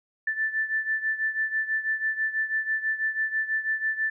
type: beating tone pair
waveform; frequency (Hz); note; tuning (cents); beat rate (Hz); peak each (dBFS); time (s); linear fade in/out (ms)
sine; 1760 / 1766.1; A6 / A6; 0 / +6; 6.1; -26 / -30; 0.27-4.1; 5
effects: none